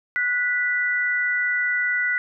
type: tone pair together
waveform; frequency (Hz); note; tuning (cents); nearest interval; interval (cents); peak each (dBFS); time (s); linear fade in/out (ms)
sine; 1469.3 / 1975.5; F#6 / B6; -13 / 0; perfect fourth; 513; -23 / -22; 0.16-2.18; 0
effects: none